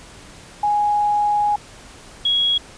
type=tone pair in turn; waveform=sine; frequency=830 / 3320 Hz; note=G#5 / G#7; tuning=-1 / -1 cents; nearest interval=2 octaves; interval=2400 cents; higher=second; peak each=-15 dBFS; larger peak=neither; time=0.63-1.56 / 2.25-2.58 s; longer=first; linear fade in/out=5 ms; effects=pink hiss -42 dBFS RMS until 2.77 s + resampled to 22050 Hz

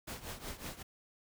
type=noise with tremolo; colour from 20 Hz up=pink; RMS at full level=-41 dBFS; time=0.07-0.83 s; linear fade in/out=10 ms; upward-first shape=triangle; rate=5.4 Hz; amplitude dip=85%; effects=none

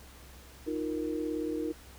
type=chord; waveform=sine; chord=Eb suspended second; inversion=none; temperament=equal; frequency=311.1 / 349.2 / 466.2 Hz; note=Eb4 / F4 / Bb4; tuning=0 / 0 / 0 cents; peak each=-33 / -37 / -36 dBFS; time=0.66-1.73 s; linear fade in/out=20 ms; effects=added 65 Hz sine -52 dBFS peak until 1.98 s + pink hiss -54 dBFS RMS until 1.98 s

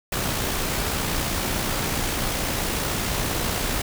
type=noise with amplitude modulation; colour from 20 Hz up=pink; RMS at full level=-24 dBFS; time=0.12-3.82 s; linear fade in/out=5 ms; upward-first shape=sine; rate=60.5 Hz; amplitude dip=30%; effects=none

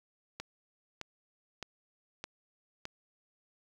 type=click train; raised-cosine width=0.2 ms; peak=-22 dBFS; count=5; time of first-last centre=0.4-2.854 s; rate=1.63 Hz; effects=9-bit

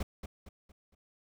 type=noise with echo; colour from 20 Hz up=brown; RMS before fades=-33 dBFS; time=0-0.03 s; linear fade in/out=5 ms; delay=230 ms; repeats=4; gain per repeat=-8 dB; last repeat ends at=0.95 s; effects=none

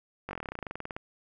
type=slowing click train; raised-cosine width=0.5 ms; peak=-21 dBFS; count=20; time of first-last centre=0.29-0.965 s; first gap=20 ms; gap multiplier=1.06; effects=none

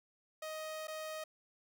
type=tone with dropouts; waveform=sawtooth; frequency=626 Hz; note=D#5; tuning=10 cents sharp; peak=-37 dBFS; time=0.42-1.24 s; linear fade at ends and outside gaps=5 ms; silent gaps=0.872-0.88 s; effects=none

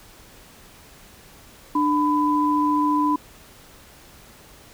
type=tone pair together; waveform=sine; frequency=297.6 / 1001 Hz; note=D4 / B5; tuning=+23 / +23 cents; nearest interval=octave + major sixth; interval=2100 cents; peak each=-20 dBFS; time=1.75-3.16 s; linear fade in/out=5 ms; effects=pink hiss -48 dBFS RMS until 4.73 s

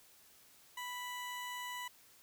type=tone; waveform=20% pulse; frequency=987.8 Hz; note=B5; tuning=in tune; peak=-36 dBFS; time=0.77-1.88 s; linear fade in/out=5 ms; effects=white hiss -63 dBFS RMS until 2.22 s

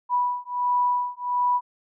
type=beating tone pair; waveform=sine; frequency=982 / 983.4 Hz; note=B5 / B5; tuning=-10 / -8 cents; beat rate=1.4 Hz; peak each=-24 dBFS; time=0.09-1.61 s; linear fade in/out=50 ms; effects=none

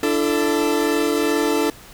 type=chord; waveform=40% pulse; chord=D suspended second; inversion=none; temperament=equal with one note detuned; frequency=293.7 / 336.4 / 440 Hz; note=D4 / E4 / A4; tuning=0 / +35 / 0 cents; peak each=-21 / -22 / -20 dBFS; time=0.03-1.7 s; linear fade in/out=2 ms; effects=pink hiss -43 dBFS RMS until 1.93 s

